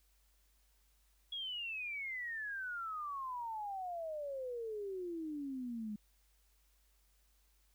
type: exponential sweep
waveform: sine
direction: down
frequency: 3356 to 205.6 Hz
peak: -39 dBFS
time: 1.32-5.96 s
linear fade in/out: 5 ms
effects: added 50 Hz sine -70 dBFS peak until 7.74 s + white hiss -75 dBFS RMS until 7.74 s